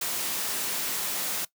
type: noise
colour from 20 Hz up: white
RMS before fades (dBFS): -30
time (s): 0.01-1.45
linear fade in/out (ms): 5
effects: noise-tail reverb RT60 0.1 s tail -19 dB re dry + high-pass 150 Hz 12 dB/octave